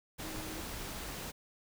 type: tone in noise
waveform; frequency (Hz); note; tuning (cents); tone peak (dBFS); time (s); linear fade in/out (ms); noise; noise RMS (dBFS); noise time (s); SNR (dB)
sine; 315.4; D#4; +24; -45; 0.22-0.61; 20; pink; -42; 0.18-1.32; -6
effects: none